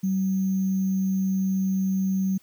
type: tone with sample-and-hold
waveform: sine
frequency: 190.6 Hz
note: G3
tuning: 48 cents flat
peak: -21 dBFS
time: 0.03-2.38 s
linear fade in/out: 10 ms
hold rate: 6300 Hz
effects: white hiss -60 dBFS RMS until 2.42 s